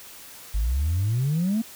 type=exponential sweep; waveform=sine; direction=up; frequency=49 to 233.1 Hz; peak=-19 dBFS; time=0.54-1.62 s; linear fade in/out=10 ms; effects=tanh soft clip ceiling -18 dBFS + white hiss -44 dBFS RMS until 1.75 s